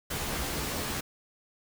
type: noise with comb filter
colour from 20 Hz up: pink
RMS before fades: -33 dBFS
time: 0.1-1.01 s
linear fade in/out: 10 ms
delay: 14 ms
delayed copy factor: +0.8
effects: none